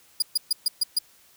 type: tone bursts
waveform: sawtooth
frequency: 4874 Hz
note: D#8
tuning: 37 cents flat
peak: -16 dBFS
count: 6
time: 0.2-0.988 s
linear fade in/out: 5 ms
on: 23 ms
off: 130 ms
effects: white hiss -57 dBFS RMS until 1.36 s